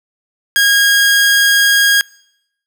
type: tone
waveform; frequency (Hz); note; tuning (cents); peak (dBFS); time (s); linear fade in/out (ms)
sawtooth; 1633; G#6; -30; -5; 0.56-2.01; 0
effects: noise-tail reverb RT60 0.8 s tail -26 dB re dry